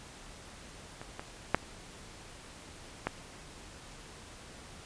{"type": "clicks", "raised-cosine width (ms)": 0.5, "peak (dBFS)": [-28, -24, -8, -15], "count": 4, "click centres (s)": [1.015, 1.195, 1.546, 3.07], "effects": ["pink hiss -50 dBFS RMS until 4.85 s", "resampled to 22050 Hz"]}